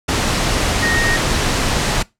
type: tone in noise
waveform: sine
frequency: 1864.7 Hz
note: A#6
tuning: in tune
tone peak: -17 dBFS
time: 0.82-1.17 s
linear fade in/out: 10 ms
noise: pink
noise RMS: -17 dBFS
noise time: 0.08-2.03 s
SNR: -3 dB
effects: noise-tail reverb RT60 0.2 s tail -21 dB re dry + low-pass 8000 Hz 12 dB/octave